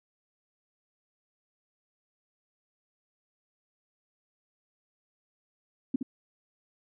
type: tone with echo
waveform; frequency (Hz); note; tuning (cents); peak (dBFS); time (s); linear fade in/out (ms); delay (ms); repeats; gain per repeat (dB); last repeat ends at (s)
sine; 262.5; C4; +6; -22; 5.94-5.96; 5; 69; 1; -6; 6.029
effects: none